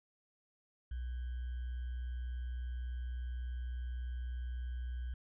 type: tone with sample-and-hold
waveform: sine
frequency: 61.74 Hz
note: B1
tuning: in tune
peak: -37 dBFS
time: 0.91-5.14 s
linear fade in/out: 5 ms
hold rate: 1575 Hz
effects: resampled to 8000 Hz